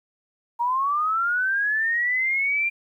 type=linear sweep; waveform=sine; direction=up; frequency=932 to 2391 Hz; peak=-20 dBFS; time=0.59-2.7 s; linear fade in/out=20 ms; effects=10-bit

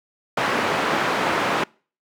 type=band-pass noise; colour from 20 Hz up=white; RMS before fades=-22 dBFS; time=0.37-1.64 s; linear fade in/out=5 ms; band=190 to 1500 Hz; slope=12 dB/octave; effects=noise-tail reverb RT60 0.4 s tail -26 dB re dry

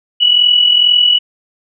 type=tone with amplitude modulation; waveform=sine; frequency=2941 Hz; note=F#7; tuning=11 cents flat; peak=-4 dBFS; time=0.2-1.19 s; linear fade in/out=20 ms; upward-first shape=sine; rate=42.2 Hz; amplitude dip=60%; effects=none

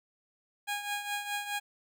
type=tone with tremolo; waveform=15% pulse; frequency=820 Hz; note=G#5; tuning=22 cents flat; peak=-24 dBFS; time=0.67-1.6 s; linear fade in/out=20 ms; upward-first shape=triangle; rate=4.8 Hz; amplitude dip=70%; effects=none

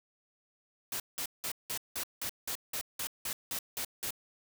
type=noise bursts; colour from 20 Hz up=white; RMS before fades=-36 dBFS; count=13; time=0.92-4.107 s; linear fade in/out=2 ms; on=79 ms; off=180 ms; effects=none

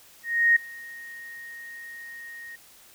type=tone with ADSR envelope; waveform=sine; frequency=1864.7 Hz; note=A#6; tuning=in tune; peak=-14 dBFS; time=0.23-2.56 s; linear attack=330 ms; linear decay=7 ms; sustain=-24 dB; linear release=10 ms; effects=white hiss -53 dBFS RMS until 2.94 s

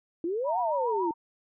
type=exponential two-way sweep; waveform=sine; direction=up then down; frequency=320.9 to 761 to 320.9 Hz; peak=-27 dBFS; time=0.24-1.11 s; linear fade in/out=2 ms; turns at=0.58 s
type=tone with vibrato; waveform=sine; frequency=936 Hz; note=A#5; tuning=7 cents sharp; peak=-28 dBFS; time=0.44-1.14 s; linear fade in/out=50 ms; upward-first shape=triangle; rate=7.2 Hz; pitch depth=100 cents each way
effects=none

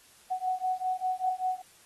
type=beating tone pair; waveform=sine; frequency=740 / 745.1 Hz; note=F#5 / F#5; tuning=0 / +12 cents; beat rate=5.1 Hz; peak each=-31 dBFS; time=0.3-1.62 s; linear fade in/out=20 ms; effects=white hiss -58 dBFS RMS until 1.85 s + AAC 32 kbps

